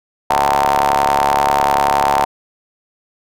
sawtooth ring-modulated tone, 70.4 Hz, C#2, 27 cents sharp, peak -5 dBFS, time 0.3-2.25 s, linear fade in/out 5 ms, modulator 829 Hz, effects none

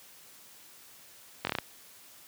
slowing click train, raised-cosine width 0.3 ms, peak -13 dBFS, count 6, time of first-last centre 1.45-1.586 s, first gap 21 ms, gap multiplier 1.13, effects white hiss -54 dBFS RMS until 2.27 s + high-pass 80 Hz 12 dB/octave

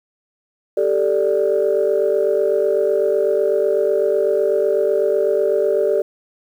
sine chord, G suspended second, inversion none, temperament equal, 392 / 440 / 587.3 Hz, G4 / A4 / D5, 0 / 0 / 0 cents, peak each -18 dBFS, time 0.77-6.02 s, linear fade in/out 5 ms, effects tanh soft clip ceiling -7 dBFS + 8-bit

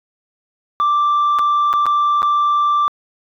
sine tone with dropouts, 1175 Hz, D6, 1 cent sharp, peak -10 dBFS, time 0.8-2.88 s, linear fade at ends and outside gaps 0 ms, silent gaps 1.387-1.392 / 1.73-1.737 / 1.857-1.865 / 2.22-2.229 s, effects tanh soft clip ceiling -11 dBFS

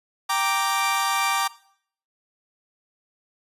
sawtooth chord, G minor, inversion none, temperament equal, 784 / 932.3 / 1174.7 Hz, G5 / Bb5 / D6, 0 / 0 / 0 cents, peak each -23 / -23 / -20 dBFS, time 0.29-1.48 s, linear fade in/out 10 ms, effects noise-tail reverb RT60 0.6 s tail -19 dB re dry + resampled to 32000 Hz

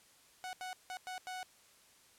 sawtooth tone bursts at uneven times, 740 Hz, F#5, in tune, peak -37 dBFS, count 5, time 0.44-0.53 / 0.61-0.73 / 0.9-0.97 / 1.07-1.18 / 1.27-1.43 s, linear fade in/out 0 ms, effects white hiss -64 dBFS RMS until 2.18 s + low-pass 11000 Hz 12 dB/octave

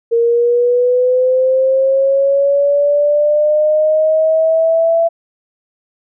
sine linear sweep, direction up, 462.7 to 670 Hz, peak -9 dBFS, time 0.11-5.09 s, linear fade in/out 20 ms, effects none

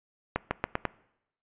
accelerating click train, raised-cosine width 0.5 ms, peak -11 dBFS, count 5, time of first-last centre 0.36-0.853 s, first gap 150 ms, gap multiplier 0.87, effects noise-tail reverb RT60 0.8 s tail -21 dB re dry + resampled to 8000 Hz

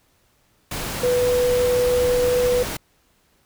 sine tone in noise, 493.9 Hz, B4, in tune, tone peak -16 dBFS, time 1.03-2.63 s, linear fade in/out 5 ms, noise pink, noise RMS -28 dBFS, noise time 0.71-2.77 s, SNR +9 dB, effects pink hiss -62 dBFS RMS until 3.45 s

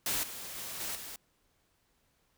white noise with level steps, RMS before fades -32 / -43 / -41 / -37 / -44 dBFS, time 0.06-1.16 s, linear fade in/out 2 ms, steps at 0.23 / 0.55 / 0.8 / 0.95 s, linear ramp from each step 5 ms, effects pink hiss -73 dBFS RMS until 2.37 s

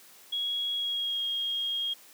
sine tone with pitch glide, 3322 to 3256 Hz, G#7 to G#7, 0 to -35 cents, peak -28 dBFS, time 0.32-1.94 s, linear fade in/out 10 ms, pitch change -35 cents, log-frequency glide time 0.74-1.24 s, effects white hiss -54 dBFS RMS until 2.13 s + high-pass 200 Hz 12 dB/octave

